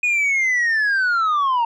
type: linear sweep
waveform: sine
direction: down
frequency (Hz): 2483 to 908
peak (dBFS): -13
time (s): 0.03-1.65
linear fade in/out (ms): 5
effects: tanh soft clip ceiling -15 dBFS